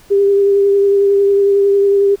sine tone with vibrato, 398.9 Hz, G4, 30 cents sharp, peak -8 dBFS, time 0.1-2.16 s, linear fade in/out 20 ms, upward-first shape triangle, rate 11 Hz, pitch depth 19 cents each way, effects pink hiss -46 dBFS RMS until 2.2 s

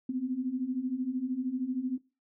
sine beating tone pair, 246.9 / 259.9 Hz, B3 / C4, 0 / -11 cents, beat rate 13 Hz, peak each -35 / -31 dBFS, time 0.09-1.98 s, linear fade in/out 5 ms, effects noise-tail reverb RT60 0.3 s tail -18 dB re dry

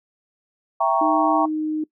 sine chord, E diminished seventh, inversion none, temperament equal with one note detuned, 664.2 / 784 / 932.3 / 1108.7 Hz, E5 / G5 / Bb5 / Db6, +13 / 0 / 0 / 0 cents, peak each -22 dBFS, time 0.8-1.46 s, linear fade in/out 10 ms
sine tone with pitch glide, 311.1 to 309.1 Hz, D#4 to D#4, 0 to -11 cents, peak -21 dBFS, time 1.01-1.84 s, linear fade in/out 5 ms, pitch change -11 cents, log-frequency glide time 1.36-1.63 s
effects noise-tail reverb RT60 0.1 s tail -21 dB re dry

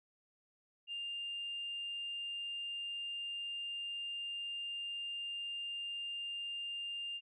sine tone, 2802 Hz, F7, 5 cents sharp, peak -38 dBFS, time 0.87-7.21 s, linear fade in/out 50 ms, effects tanh soft clip ceiling -34 dBFS

